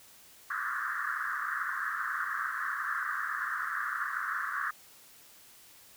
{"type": "band-pass noise", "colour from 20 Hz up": "white", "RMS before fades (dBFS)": -34, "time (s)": [0.5, 4.71], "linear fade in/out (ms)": 5, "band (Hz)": [1100, 1800], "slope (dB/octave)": 96, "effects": ["white hiss -56 dBFS RMS until 5.96 s"]}